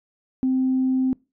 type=tone; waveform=sine; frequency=260 Hz; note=C4; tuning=11 cents flat; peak=-17 dBFS; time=0.43-1.13 s; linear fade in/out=0 ms; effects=noise-tail reverb RT60 0.3 s tail -26 dB re dry + tanh soft clip ceiling -13 dBFS